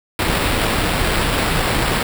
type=noise with sample-and-hold; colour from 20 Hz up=pink; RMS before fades=-18 dBFS; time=0.19-2.03 s; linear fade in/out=2 ms; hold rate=6300 Hz; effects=none